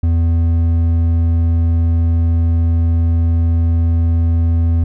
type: tone with hard clipping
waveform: triangle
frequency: 83.4 Hz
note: E2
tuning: 21 cents sharp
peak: -12 dBFS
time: 0.03-4.84 s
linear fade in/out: 5 ms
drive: 9 dB
effects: none